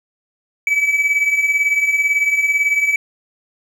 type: beating tone pair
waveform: triangle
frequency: 2276 / 2294 Hz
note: C#7 / D7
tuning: +45 / -41 cents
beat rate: 18 Hz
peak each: -19 / -13 dBFS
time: 0.67-2.96 s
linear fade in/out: 2 ms
effects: none